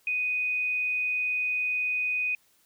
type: tone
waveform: sine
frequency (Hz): 2491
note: D#7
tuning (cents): +1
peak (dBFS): -25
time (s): 0.07-2.35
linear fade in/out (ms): 2
effects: white hiss -65 dBFS RMS until 2.65 s